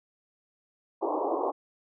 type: band-pass noise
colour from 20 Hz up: pink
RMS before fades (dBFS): -29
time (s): 1.01-1.52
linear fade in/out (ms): 20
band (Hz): 290 to 1100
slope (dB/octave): 96
effects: none